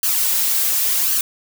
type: noise with flanger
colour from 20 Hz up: blue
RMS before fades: -18 dBFS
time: 0.03-1.21 s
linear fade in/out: 2 ms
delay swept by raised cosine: 0.66 to 4.46 ms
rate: 0.91 Hz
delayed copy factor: +0.55
effects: none